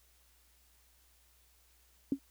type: tone with exponential decay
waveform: sine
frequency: 274.2 Hz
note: C#4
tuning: 19 cents flat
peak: -23 dBFS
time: 2.12-2.19 s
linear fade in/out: 2 ms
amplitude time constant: 15 ms
effects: added 60 Hz sine -68 dBFS peak until 2.3 s + white hiss -68 dBFS RMS until 2.3 s